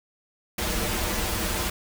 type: noise with comb filter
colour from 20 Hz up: pink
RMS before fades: -27 dBFS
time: 0.58-1.7 s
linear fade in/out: 5 ms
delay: 7.3 ms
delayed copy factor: -0.8
effects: none